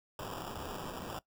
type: noise with sample-and-hold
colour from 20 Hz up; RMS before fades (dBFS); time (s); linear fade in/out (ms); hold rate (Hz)
white; -42; 0.19-1.19; 2; 2100
effects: noise-tail reverb RT60 0.1 s tail -19 dB re dry